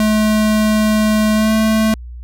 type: tone with pitch glide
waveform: square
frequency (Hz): 214.9 to 218.9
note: A3 to A3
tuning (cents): -41 to -9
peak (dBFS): -12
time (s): 0-1.94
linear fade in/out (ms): 2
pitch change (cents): +32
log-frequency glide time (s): 1.34-1.53
effects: added 60 Hz sine -28 dBFS peak until 2.23 s